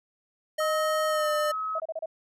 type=tone with pitch glide; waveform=square; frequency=620 to 601.3 Hz; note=D#5 to D5; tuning=-6 to +41 cents; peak=-26 dBFS; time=0.58-1.52 s; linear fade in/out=10 ms; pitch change=-53 cents; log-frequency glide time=1.08-1.3 s
type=tone; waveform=sine; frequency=1280 Hz; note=D#6; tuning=49 cents sharp; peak=-28 dBFS; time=0.6-1.8 s; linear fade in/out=5 ms
type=tone bursts; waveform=sine; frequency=643 Hz; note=E5; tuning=43 cents flat; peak=-29 dBFS; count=5; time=1.75-2.059 s; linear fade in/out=5 ms; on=37 ms; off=31 ms
effects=resampled to 32000 Hz